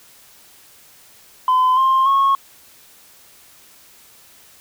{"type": "tone with pitch steps", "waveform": "sine", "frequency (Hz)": [1020, 1056.6, 1094.5], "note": ["C6", "C6", "C#6"], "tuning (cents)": [-44, 17, -22], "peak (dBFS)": -10, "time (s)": [1.48, 2.35], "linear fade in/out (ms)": 2, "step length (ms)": 290, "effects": ["tanh soft clip ceiling -10 dBFS", "white hiss -48 dBFS RMS until 4.6 s"]}